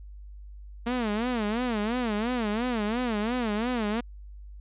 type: tone with vibrato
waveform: sawtooth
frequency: 228.3 Hz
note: A#3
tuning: 36 cents flat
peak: -22 dBFS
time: 0.86-4.01 s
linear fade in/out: 10 ms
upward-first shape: sine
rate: 2.9 Hz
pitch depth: 180 cents each way
effects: added 50 Hz sine -41 dBFS peak until 4.6 s + resampled to 8000 Hz